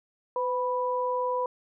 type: tone pair together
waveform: sine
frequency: 504.2 / 986 Hz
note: B4 / B5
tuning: +36 / -3 cents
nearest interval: octave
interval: 1161 cents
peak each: -28 dBFS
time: 0.36-1.46 s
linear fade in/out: 2 ms
effects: none